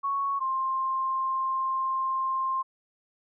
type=tone pair in turn; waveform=sine; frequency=1108.7 / 1056 Hz; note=C#6 / C6; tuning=0 / +16 cents; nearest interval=minor second; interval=84 cents; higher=first; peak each=-25 dBFS; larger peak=neither; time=0.03-0.4 / 0.4-2.63 s; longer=second; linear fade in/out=20 ms; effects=none